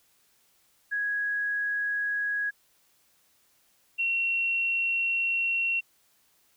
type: tone pair in turn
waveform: sine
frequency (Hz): 1661.2 / 2729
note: G#6 / F7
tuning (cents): 0 / -41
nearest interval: major sixth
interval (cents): 859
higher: second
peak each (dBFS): -26 / -24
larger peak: second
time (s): 0.91-2.51 / 3.98-5.81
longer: second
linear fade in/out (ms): 20
effects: white hiss -66 dBFS RMS until 6.56 s

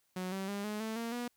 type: tone with pitch steps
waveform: sawtooth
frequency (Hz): 184 / 192.59 / 201.6 / 211 / 220.8 / 231.2 / 241.9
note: F#3 / G3 / G3 / G#3 / A3 / A#3 / B3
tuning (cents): -9 / -30 / +49 / +28 / +6 / -14 / -36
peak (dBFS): -32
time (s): 0.16-1.28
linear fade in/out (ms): 5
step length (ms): 160
effects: white hiss -75 dBFS RMS until 1.36 s

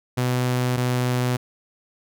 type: tone pair in turn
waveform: sawtooth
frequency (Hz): 125.2 / 124.77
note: B2 / B2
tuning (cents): +24 / +18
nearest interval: unison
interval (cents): 6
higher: first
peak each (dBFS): -16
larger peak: neither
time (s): 0.17-0.77 / 0.77-1.37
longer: neither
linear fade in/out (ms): 10
effects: none

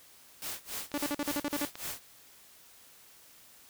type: noise with tremolo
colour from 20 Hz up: white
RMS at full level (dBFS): -37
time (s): 0.42-2.04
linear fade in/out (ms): 0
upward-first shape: sine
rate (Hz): 3.6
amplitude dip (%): 100
type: clicks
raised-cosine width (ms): 0.2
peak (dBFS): -27 / -24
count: 2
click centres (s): 0.917 / 1.755
type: tone bursts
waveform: sawtooth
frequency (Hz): 290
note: D4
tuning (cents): -22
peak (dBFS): -26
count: 9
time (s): 0.94-1.65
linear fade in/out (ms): 0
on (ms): 38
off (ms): 46
effects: white hiss -57 dBFS RMS until 3.69 s

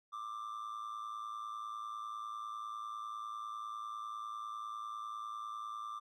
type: tone with amplitude modulation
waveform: triangle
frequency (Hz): 1184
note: D6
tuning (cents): +14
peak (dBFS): -36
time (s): 0.12-6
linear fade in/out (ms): 20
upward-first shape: sine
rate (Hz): 110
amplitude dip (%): 65
effects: none

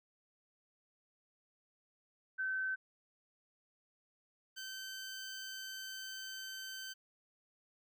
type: tone pair in turn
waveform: sine / 15% pulse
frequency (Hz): 1534 / 1542.8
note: G6 / G6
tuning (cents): -38 / -28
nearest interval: unison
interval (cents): 10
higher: second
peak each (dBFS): -34 / -37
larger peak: first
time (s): 2.38-2.76 / 4.56-6.94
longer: second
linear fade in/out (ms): 20
effects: none

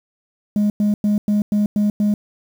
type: tone bursts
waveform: sine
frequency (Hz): 207.7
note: G#3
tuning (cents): 0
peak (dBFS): -11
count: 7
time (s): 0.56-2.14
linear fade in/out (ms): 2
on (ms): 140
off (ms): 100
effects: tanh soft clip ceiling -13 dBFS + 7-bit

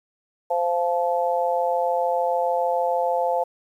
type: harmonic tone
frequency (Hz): 173.4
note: F3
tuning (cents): -12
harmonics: 3 / 4 / 5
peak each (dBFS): -23 / -24 / -25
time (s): 0.5-3.44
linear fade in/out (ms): 10
effects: 9-bit

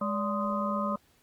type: harmonic tone with a mistuned harmonic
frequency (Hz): 207.7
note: G#3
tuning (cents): 0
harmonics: 1 / 3 / 5 / 6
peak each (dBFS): -31 / -34 / -34 / -33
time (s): 0.01-0.96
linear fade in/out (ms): 5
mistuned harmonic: 3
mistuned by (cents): -130
effects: pink hiss -65 dBFS RMS until 1.22 s + Opus 24 kbps

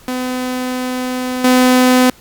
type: tone with level steps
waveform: sawtooth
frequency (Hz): 253.2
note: B3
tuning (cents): +43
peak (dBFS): -14 / -4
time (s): 0.08-2.1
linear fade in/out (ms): 2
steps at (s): 1.44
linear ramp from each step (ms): 5
effects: pink hiss -44 dBFS RMS until 2.2 s + Opus 48 kbps

